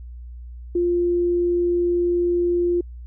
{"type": "tone", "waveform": "sine", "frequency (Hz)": 349.3, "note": "F4", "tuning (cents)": 0, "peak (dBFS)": -17, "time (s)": [0.75, 2.81], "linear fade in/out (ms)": 5, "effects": ["added 60 Hz sine -34 dBFS peak until 3.06 s"]}